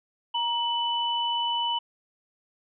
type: tone pair together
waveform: sine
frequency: 940.8 / 2987 Hz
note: A#5 / F#7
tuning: +16 / +16 cents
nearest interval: octave + minor sixth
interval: 2000 cents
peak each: -27 dBFS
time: 0.34-1.79 s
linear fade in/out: 10 ms
effects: none